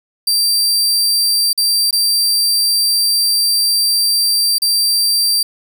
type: tone with dropouts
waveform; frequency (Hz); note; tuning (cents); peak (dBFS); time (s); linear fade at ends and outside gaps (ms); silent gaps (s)
sawtooth; 4699; D8; 0; -9; 0.27-5.43; 5; 1.531-1.576 / 1.909-1.927 / 4.584-4.619
effects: none